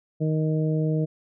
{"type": "harmonic tone", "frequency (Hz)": 156.1, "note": "D#3", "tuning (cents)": 6, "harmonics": [1, 2, 3, 4], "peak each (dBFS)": [-22, -29, -30, -35], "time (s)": [0.2, 1.06], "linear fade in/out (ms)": 20, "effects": []}